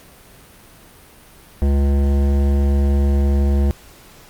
sine tone with hard clipping, 70 Hz, C#2, 18 cents sharp, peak -15 dBFS, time 1.62-3.71 s, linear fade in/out 0 ms, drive 15 dB, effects pink hiss -45 dBFS RMS until 4.29 s + Opus 48 kbps

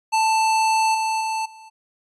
square tone with level steps, 883 Hz, A5, 6 cents sharp, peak -17 / -21 / -23 / -42 dBFS, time 0.12-1.7 s, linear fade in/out 20 ms, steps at 0.94 / 1.2 / 1.45 s, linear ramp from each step 10 ms, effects resampled to 24000 Hz

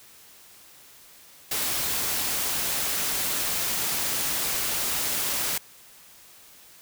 white noise, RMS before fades -27 dBFS, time 1.51-5.58 s, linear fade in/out 5 ms, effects white hiss -51 dBFS RMS until 6.81 s

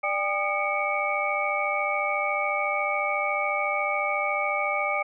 sine tone cluster, 591 / 799 / 1222 / 2206 / 2300 Hz, D5 / G5 / D#6 / C#7 / D7, +11 / +33 / -32 / -9 / -37 cents, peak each -30 dBFS, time 0.03-5.03 s, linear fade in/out 10 ms, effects none

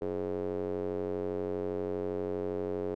square tone with band-pass filter, 46.25 Hz, F#1, in tune, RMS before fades -34 dBFS, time 0.01-2.95 s, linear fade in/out 10 ms, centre 430 Hz, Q 3.9, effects none

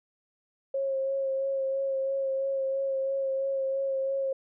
sine tone with vibrato, 540 Hz, C#5, 45 cents flat, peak -26 dBFS, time 0.74-4.33 s, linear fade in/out 5 ms, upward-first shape sine, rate 3 Hz, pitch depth 19 cents each way, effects none

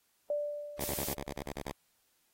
sine tone with exponential decay, 587.3 Hz, D5, in tune, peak -28 dBFS, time 0.3-1.5 s, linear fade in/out 2 ms, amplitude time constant 260 ms
5% pulse tone bursts, 70.2 Hz, C#2, 22 cents sharp, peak -26 dBFS, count 10, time 0.78-1.724 s, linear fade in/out 5 ms, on 71 ms, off 26 ms
blue noise, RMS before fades -37 dBFS, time 0.8-1.14 s, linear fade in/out 10 ms
effects white hiss -73 dBFS RMS until 2.33 s + AAC 48 kbps

